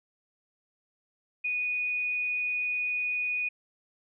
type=tone; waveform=sine; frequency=2473 Hz; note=D#7; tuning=11 cents flat; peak=-27 dBFS; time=1.44-3.49 s; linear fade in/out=10 ms; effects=none